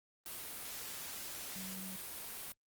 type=tone in noise; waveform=sine; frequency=188.8 Hz; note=F#3; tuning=35 cents sharp; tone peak=-46 dBFS; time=1.56-1.96 s; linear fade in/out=0 ms; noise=white; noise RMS=-45 dBFS; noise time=0.26-2.52 s; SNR=-4 dB; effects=Opus 32 kbps